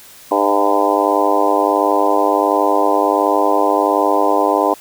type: harmonic tone with a mistuned harmonic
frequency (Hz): 101.4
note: G#2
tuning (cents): -41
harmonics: 3 / 4 / 5 / 6 / 7 / 8 / 9 / 10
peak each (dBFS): -20 / -20 / -20 / -20 / -20 / -20 / -20 / -20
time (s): 0.31-4.74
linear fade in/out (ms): 5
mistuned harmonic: 7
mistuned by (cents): -29
effects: white hiss -41 dBFS RMS until 4.8 s